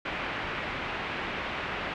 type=low-pass noise; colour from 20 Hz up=white; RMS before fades=-34 dBFS; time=0.05-1.94 s; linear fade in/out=5 ms; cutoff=2600 Hz; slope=24 dB/octave; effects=none